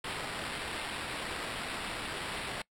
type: noise with sample-and-hold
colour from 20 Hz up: white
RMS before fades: -38 dBFS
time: 0.04-2.62 s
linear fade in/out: 5 ms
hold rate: 6300 Hz
effects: noise-tail reverb RT60 0.1 s tail -23 dB re dry + low-pass 11000 Hz 12 dB/octave